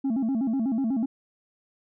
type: tone with vibrato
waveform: sine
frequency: 246.4 Hz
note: B3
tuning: 4 cents flat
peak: -20 dBFS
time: 0.04-1.06 s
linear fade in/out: 10 ms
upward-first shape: square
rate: 8.1 Hz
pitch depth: 170 cents each way
effects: tanh soft clip ceiling -22 dBFS